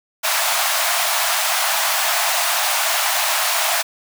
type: high-pass noise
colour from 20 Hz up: pink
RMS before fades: -19 dBFS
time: 0.23-3.83 s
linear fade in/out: 20 ms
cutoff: 620 Hz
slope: 96 dB/octave
effects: none